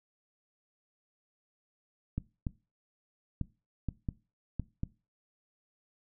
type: clicks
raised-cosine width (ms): 5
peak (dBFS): -20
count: 7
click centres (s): 2.18 / 2.468 / 3.413 / 3.887 / 4.088 / 4.597 / 4.834
effects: noise-tail reverb RT60 0.3 s tail -20 dB re dry